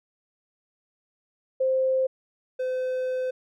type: tone pair in turn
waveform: sine / triangle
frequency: 523.3 / 511.9 Hz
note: C5 / C5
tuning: 0 / -38 cents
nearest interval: unison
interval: 38 cents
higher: first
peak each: -20 / -23 dBFS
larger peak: first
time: 1.6-2.07 / 2.59-3.31 s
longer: second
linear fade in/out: 10 ms
effects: none